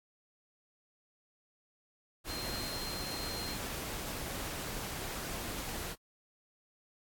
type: tone in noise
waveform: sine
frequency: 4186 Hz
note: C8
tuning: in tune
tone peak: -41 dBFS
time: 2.27-3.58 s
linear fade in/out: 50 ms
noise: pink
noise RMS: -40 dBFS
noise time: 2.24-5.96 s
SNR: -4 dB
effects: AAC 64 kbps